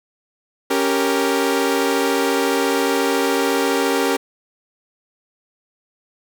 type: chord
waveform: sawtooth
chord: G diminished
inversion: second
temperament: equal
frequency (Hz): 277.2 / 392 / 466.2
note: Db4 / G4 / Bb4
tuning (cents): 0 / 0 / 0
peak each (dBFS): -17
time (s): 0.7-4.17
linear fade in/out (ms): 10
effects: none